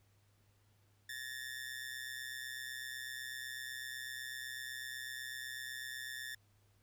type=ring-modulated tone; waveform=sawtooth; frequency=1780 Hz; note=A6; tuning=20 cents sharp; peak=-36 dBFS; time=1.09-6.35 s; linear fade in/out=5 ms; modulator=64 Hz; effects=added 101 Hz sine -69 dBFS peak until 6.82 s + pink hiss -75 dBFS RMS until 6.82 s